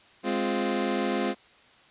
25% pulse chord, F minor, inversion first, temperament equal, 207.7 / 261.6 / 349.2 Hz, Ab3 / C4 / F4, 0 / 0 / 0 cents, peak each -26 dBFS, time 0.23-1.35 s, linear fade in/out 50 ms, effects white hiss -56 dBFS RMS until 1.9 s + resampled to 8000 Hz

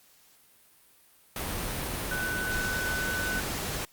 sine tone in noise, 1500 Hz, F#6, 23 cents sharp, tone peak -30 dBFS, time 2.11-3.4 s, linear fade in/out 2 ms, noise pink, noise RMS -33 dBFS, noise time 1.36-3.85 s, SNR 0 dB, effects white hiss -60 dBFS RMS until 3.92 s + Opus 48 kbps

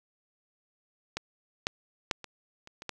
clicks, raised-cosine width 0.2 ms, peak -15 / -10 / -9 / -24 / -30 / -25 / -17 dBFS, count 7, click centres 1.17 / 1.669 / 2.112 / 2.243 / 2.674 / 2.821 / 2.893 s, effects none

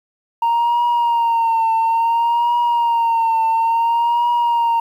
sine tone with vibrato, 927 Hz, A#5, 10 cents flat, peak -11 dBFS, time 0.42-4.8 s, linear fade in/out 5 ms, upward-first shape triangle, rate 0.58 Hz, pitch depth 56 cents each way, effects tanh soft clip ceiling -12 dBFS + 8-bit

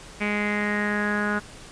sawtooth tone with low-pass filter sweep, 207.7 Hz, G#3, in tune, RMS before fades -25 dBFS, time 0.2-1.4 s, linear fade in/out 20 ms, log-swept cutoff 2300 to 1500 Hz, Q 7.4, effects pink hiss -44 dBFS RMS until 1.71 s + resampled to 22050 Hz

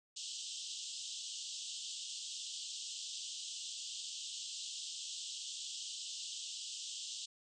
pink band-pass noise, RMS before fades -45 dBFS, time 0.16-7.26 s, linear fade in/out 10 ms, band 2900 to 8200 Hz, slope 96 dB/octave, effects none

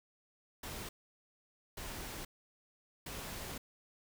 pink noise bursts at uneven times, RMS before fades -44 dBFS, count 3, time 0.63-0.89 / 1.77-2.25 / 3.06-3.58 s, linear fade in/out 5 ms, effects none

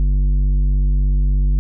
sine tone with tanh clipping, 48.32 Hz, G1, 24 cents flat, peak -14 dBFS, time 0-1.59 s, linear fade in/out 0 ms, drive 9 dB, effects none

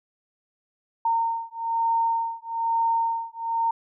sine beating tone pair, 916 / 917.1 Hz, A#5 / A#5, -31 / -29 cents, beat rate 1.1 Hz, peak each -25 dBFS, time 1.05-3.71 s, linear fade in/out 5 ms, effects none

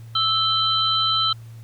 sine tone cluster, 1316 / 3122 / 4008 Hz, E6 / G7 / B7, -3 / -8 / +25 cents, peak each -22 dBFS, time 0.15-1.33 s, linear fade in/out 5 ms, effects added 114 Hz sine -37 dBFS peak until 1.63 s + pink hiss -55 dBFS RMS until 1.63 s

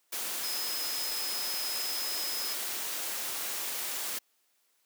sine tone in noise, 5100 Hz, D#8, 42 cents sharp, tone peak -35 dBFS, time 0.43-2.54 s, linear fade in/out 10 ms, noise white, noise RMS -35 dBFS, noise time 0.12-4.19 s, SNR -3 dB, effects white hiss -72 dBFS RMS until 4.85 s + high-pass 300 Hz 12 dB/octave

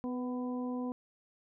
harmonic tone with a mistuned harmonic, 250 Hz, B3, 21 cents sharp, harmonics 1 / 2 / 3 / 4, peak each -34 / -42 / -48 / -47 dBFS, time 0.04-0.92 s, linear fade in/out 0 ms, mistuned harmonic 2, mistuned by -18 cents, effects none

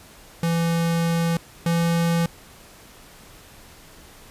square tone pair in turn, 167.5 / 168.47 Hz, E3 / E3, +28 / +38 cents, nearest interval unison, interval 10 cents, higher second, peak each -20 / -19 dBFS, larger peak second, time 0.43-1.37 / 1.66-2.26 s, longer first, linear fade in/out 2 ms, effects pink hiss -47 dBFS RMS until 4.3 s + resampled to 32000 Hz

